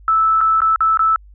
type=tone with dropouts; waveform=sine; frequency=1313 Hz; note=E6; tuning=7 cents flat; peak=-11 dBFS; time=0.08-1.16 s; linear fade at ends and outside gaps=1 ms; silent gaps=0.407-0.412 / 0.605-0.618 / 0.76-0.806 / 0.973-0.993 s; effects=added 50 Hz sine -40 dBFS peak until 1.34 s